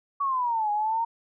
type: exponential two-way sweep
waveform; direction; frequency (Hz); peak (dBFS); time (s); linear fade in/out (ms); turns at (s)
sine; down then up; 1138 to 825 to 930; -23; 0.2-1.05; 10; 0.71
effects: none